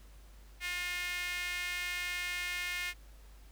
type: tone with high-pass filter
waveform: sawtooth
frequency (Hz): 355.8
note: F4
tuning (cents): +32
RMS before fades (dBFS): -37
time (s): 0.6-2.94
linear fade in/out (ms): 50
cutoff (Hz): 2100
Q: 3.5
effects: added 50 Hz sine -52 dBFS peak until 3.51 s + pink hiss -63 dBFS RMS until 3.51 s